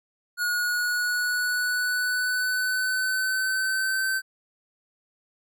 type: tone with pitch glide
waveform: square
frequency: 1448 to 1543 Hz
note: F#6 to G6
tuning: -38 to -28 cents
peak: -24 dBFS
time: 0.37-4.22 s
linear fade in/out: 50 ms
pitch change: +110 cents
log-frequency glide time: 0.48-4.07 s
effects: none